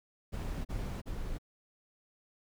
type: noise bursts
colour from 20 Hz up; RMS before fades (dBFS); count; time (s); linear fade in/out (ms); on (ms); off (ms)
brown; -37; 3; 0.32-1.386; 20; 330; 38
effects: none